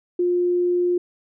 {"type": "tone", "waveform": "sine", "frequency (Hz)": 354.3, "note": "F4", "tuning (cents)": 25, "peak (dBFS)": -17, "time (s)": [0.19, 0.98], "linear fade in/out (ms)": 5, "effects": []}